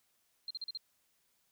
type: tone bursts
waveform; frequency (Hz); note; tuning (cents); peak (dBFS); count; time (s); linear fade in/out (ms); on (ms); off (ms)
sine; 4179; C8; -3; -37; 5; 0.48-0.774; 2; 26; 41
effects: white hiss -75 dBFS RMS until 1.51 s